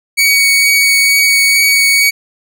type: tone with vibrato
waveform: sawtooth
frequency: 2243 Hz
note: C#7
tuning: 20 cents sharp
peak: -4 dBFS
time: 0.17-2.11 s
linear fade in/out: 20 ms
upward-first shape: triangle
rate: 2.2 Hz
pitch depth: 10 cents each way
effects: none